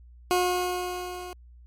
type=tone with level ramp; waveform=20% pulse; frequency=360.5 Hz; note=F#4; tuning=45 cents flat; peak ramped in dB=-15 to -32 dBFS; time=0.31-1.33 s; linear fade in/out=0 ms; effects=added 60 Hz sine -47 dBFS peak until 1.66 s + MP3 64 kbps